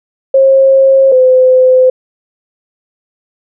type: tone pair in turn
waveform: sine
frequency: 537 / 512.7 Hz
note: C5 / C5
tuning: +45 / -35 cents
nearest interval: minor second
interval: 80 cents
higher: first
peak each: -3 dBFS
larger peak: neither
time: 0.34-1.12 / 1.12-1.9 s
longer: neither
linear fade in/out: 5 ms
effects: none